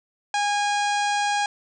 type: harmonic tone with a mistuned harmonic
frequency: 820 Hz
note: G#5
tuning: 22 cents flat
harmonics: 1 / 2 / 3 / 4 / 5 / 6 / 7 / 8 / 9 / 10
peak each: -22 / -28 / -32 / -34 / -36 / -38 / -39 / -40 / -41 / -42 dBFS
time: 0.34-1.46 s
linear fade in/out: 2 ms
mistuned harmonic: 9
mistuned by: -38 cents
effects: none